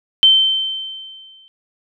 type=tone with exponential decay; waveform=sine; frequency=3100 Hz; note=G7; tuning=20 cents flat; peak=-5 dBFS; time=0.23-1.48 s; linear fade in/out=0 ms; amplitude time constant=270 ms; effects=none